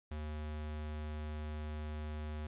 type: tone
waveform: square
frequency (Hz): 76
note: D#2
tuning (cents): -40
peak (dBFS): -40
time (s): 0.11-2.47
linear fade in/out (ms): 5
effects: resampled to 8000 Hz + 11-bit